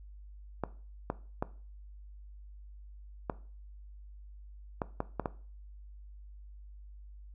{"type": "clicks", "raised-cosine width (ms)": 1, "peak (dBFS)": -17, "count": 8, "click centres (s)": [0.637, 1.101, 1.425, 3.298, 4.818, 5.004, 5.197, 5.258], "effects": ["noise-tail reverb RT60 0.4 s tail -17 dB re dry", "added 50 Hz sine -47 dBFS peak until 7.34 s"]}